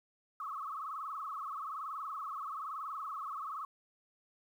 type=tone with frequency modulation; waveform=sine; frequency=1200 Hz; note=D6; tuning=37 cents sharp; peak=-38 dBFS; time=0.4-3.65 s; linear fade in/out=2 ms; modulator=21.1 Hz; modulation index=5.3; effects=11-bit